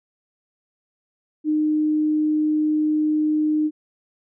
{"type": "tone", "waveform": "sine", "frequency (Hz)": 305.9, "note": "D#4", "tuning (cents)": -29, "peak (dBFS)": -17, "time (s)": [1.44, 3.71], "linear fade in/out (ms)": 50, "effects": []}